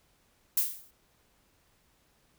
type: noise with exponential decay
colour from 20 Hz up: violet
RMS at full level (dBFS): -23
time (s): 0.57-0.91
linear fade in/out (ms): 5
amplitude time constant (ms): 73
effects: pink hiss -68 dBFS RMS until 2.38 s